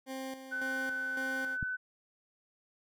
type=tone with tremolo; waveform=20% pulse; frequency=264.3 Hz; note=C4; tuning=18 cents sharp; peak=-33 dBFS; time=0.06-1.58 s; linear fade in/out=50 ms; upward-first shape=square; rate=1.8 Hz; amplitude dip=60%
type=tone; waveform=sine; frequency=1506 Hz; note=F#6; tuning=30 cents sharp; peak=-33 dBFS; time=0.51-1.77 s; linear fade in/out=20 ms
type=click; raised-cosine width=5 ms; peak=-25 dBFS; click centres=1.628 s
effects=none